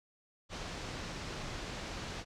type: low-pass noise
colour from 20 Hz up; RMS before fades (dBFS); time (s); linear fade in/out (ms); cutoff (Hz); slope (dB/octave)
pink; -42; 0.49-2.25; 50; 6500; 24
effects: none